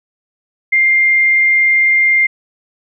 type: tone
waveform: sine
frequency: 2106 Hz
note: C7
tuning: 11 cents sharp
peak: -8 dBFS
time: 0.72-2.27 s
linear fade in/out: 10 ms
effects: none